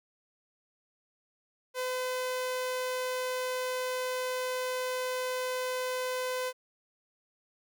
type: tone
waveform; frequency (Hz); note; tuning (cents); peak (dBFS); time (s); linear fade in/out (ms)
sawtooth; 508; B4; +49; -27; 1.74-6.53; 50
effects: none